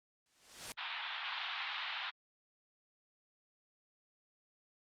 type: noise with exponential growth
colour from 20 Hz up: white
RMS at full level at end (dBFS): -38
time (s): 0.26-0.72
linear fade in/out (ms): 1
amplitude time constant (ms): 100
type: band-pass noise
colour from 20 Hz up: white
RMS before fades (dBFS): -41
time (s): 0.77-2.11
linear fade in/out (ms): 20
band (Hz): 780 to 3800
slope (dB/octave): 48
effects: low-pass 8000 Hz 12 dB/octave + Opus 48 kbps